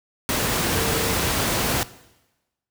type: tone in noise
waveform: sine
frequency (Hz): 452.5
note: A4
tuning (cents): +48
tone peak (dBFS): -28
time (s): 0.75-1.13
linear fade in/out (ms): 0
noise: pink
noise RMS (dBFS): -22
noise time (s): 0.29-1.83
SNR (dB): -9
effects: noise-tail reverb RT60 1.0 s tail -18 dB re dry + high-pass 60 Hz 12 dB/octave